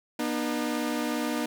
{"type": "tone pair together", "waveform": "sawtooth", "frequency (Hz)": [241.2, 303.5], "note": ["B3", "D#4"], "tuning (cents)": [-41, -43], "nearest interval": "major third", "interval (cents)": 398, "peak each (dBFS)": -26, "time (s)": [0.19, 1.46], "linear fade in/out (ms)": 5, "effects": ["10-bit"]}